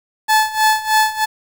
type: tone with tremolo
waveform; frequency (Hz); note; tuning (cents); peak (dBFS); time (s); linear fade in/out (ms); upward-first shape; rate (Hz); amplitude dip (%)
30% pulse; 867; A5; -26; -7; 0.28-1.26; 20; sine; 3.2; 85
effects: 7-bit